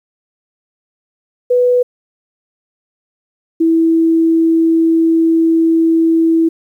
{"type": "tone pair in turn", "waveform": "sine", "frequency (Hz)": [493.9, 327.4], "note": ["B4", "E4"], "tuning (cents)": [0, -12], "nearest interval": "perfect fifth", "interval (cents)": 712, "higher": "first", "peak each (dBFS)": -8, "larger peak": "neither", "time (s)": [[1.5, 1.83], [3.6, 6.49]], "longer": "second", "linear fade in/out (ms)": 10, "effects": ["8-bit"]}